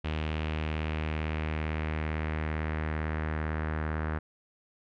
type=tone with low-pass filter sweep; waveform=sawtooth; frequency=77.78 Hz; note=D#2; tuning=in tune; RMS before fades=-32 dBFS; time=0.04-4.19 s; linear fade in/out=10 ms; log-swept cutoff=2900 to 1600 Hz; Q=2.6; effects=none